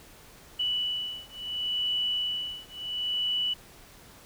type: beating tone pair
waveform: sine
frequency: 2960 / 2960.72 Hz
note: F#7 / F#7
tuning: 0 / 0 cents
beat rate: 0.72 Hz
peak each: -31 dBFS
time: 0.59-3.54 s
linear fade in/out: 10 ms
effects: pink hiss -52 dBFS RMS until 4.25 s